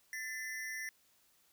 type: ring-modulated tone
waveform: square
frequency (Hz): 1903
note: A#6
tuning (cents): +35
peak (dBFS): -37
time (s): 0.13-0.89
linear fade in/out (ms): 0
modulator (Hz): 131
effects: white hiss -70 dBFS RMS until 1.52 s